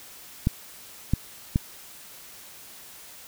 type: clicks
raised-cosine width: 5 ms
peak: -8 dBFS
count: 3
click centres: 0.471 / 1.136 / 1.559 s
effects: white hiss -46 dBFS RMS until 3.27 s